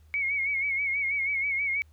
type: tone with vibrato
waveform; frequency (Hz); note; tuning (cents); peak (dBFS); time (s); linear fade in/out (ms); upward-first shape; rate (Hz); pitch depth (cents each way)
sine; 2211; C#7; -5; -25; 0.14-1.82; 0; sine; 6.2; 65
effects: added 77 Hz sine -53 dBFS peak until 1.92 s + pink hiss -69 dBFS RMS until 1.92 s